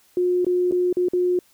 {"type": "tone with dropouts", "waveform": "sine", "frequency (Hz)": 359.1, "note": "F4", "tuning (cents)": 48, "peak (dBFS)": -17, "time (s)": [0.17, 1.39], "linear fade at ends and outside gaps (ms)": 2, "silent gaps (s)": [[0.447, 0.466], [0.712, 0.722], [0.928, 0.969], [1.085, 1.134]], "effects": ["white hiss -58 dBFS RMS until 1.53 s"]}